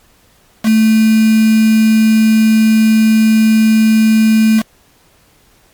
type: tone with quantisation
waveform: sine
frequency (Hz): 220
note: A3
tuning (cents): 0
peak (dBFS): -6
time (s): 0.63-4.63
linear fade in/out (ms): 50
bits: 3
effects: pink hiss -50 dBFS RMS until 5.73 s + MP3 96 kbps